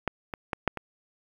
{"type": "clicks", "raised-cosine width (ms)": 0.5, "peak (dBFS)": [-11, -18, -13, -7, -19], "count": 5, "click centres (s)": [0.077, 0.338, 0.532, 0.677, 0.773], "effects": ["8-bit"]}